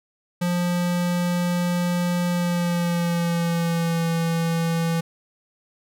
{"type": "tone with pitch glide", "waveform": "square", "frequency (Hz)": [176, 166.22], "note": ["F3", "E3"], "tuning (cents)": [14, 15], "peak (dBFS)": -21, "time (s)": [0.41, 5.01], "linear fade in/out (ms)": 10, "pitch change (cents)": -99, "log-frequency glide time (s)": [2.28, 4.08], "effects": []}